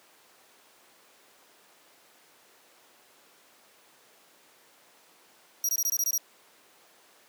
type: tone bursts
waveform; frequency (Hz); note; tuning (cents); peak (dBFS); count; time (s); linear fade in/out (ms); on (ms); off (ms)
sawtooth; 5740; F8; +47; -22; 8; 5.64-6.179; 2; 49; 21
effects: pink hiss -58 dBFS RMS until 7.28 s + high-pass 400 Hz 12 dB/octave